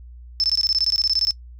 sine tone bursts, 5274 Hz, E8, in tune, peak -16 dBFS, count 16, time 0.4-1.308 s, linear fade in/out 0 ms, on 38 ms, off 20 ms, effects noise-tail reverb RT60 0.1 s tail -20 dB re dry + added 60 Hz sine -38 dBFS peak until 1.59 s

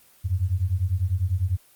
sine beating tone pair, 87.1 / 97.1 Hz, F2 / G2, -4 / -16 cents, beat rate 10 Hz, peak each -24 dBFS, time 0.24-1.57 s, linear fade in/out 20 ms, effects white hiss -56 dBFS RMS until 1.75 s + Opus 24 kbps

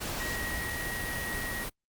sine tone in noise, 1900 Hz, A#6, 33 cents sharp, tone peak -36 dBFS, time 0.19-1.65 s, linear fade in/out 20 ms, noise pink, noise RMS -35 dBFS, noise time 0-1.7 s, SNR -4 dB, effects noise-tail reverb RT60 0.1 s tail -23 dB re dry + Opus 48 kbps

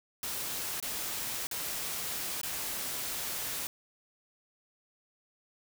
white noise with dropouts, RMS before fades -36 dBFS, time 0.23-3.67 s, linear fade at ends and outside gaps 1 ms, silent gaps 0.801-0.826 / 1.47-1.512 / 2.414-2.432 s, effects none

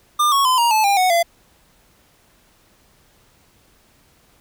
square tone with pitch steps, 1200 / 1106.8 / 1020.8 / 941.5 / 868.4 / 800.9 / 738.7 / 681.3 Hz, D6 / C#6 / C6 / A#5 / A5 / G5 / F#5 / F5, +37 / -3 / -43 / +17 / -23 / +37 / -3 / -43 cents, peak -14 dBFS, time 0.19-1.23 s, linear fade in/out 10 ms, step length 130 ms, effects pink hiss -56 dBFS RMS until 4.4 s

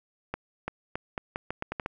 accelerating click train, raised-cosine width 0.5 ms, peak -16 dBFS, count 10, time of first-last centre 0.34-1.861 s, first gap 340 ms, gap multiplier 0.81, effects none

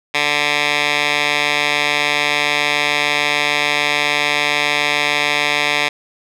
10% pulse tone with band-pass filter, 146.83 Hz, D3, in tune, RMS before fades -17 dBFS, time 0.14-5.89 s, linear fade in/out 10 ms, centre 2700 Hz, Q 1.6, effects none

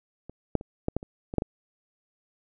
clicks, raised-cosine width 2 ms, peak -27 / -9 / -26 / -12 / -13 / -26 / -21 / -8 / -15 dBFS, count 9, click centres 0.296 / 0.553 / 0.611 / 0.884 / 0.966 / 1.029 / 1.339 / 1.383 / 1.421 s, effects none

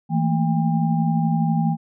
sine tone cluster, 163.3 / 215.8 / 227.8 / 802 Hz, E3 / A3 / A#3 / G5, -16 / -33 / -40 / +39 cents, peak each -19 / -28 / -23 / -27 dBFS, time 0.09-1.77 s, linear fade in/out 50 ms, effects none

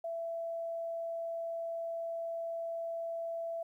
sine tone, 667 Hz, E5, 20 cents sharp, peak -35 dBFS, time 0.04-3.63 s, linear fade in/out 5 ms, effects 12-bit

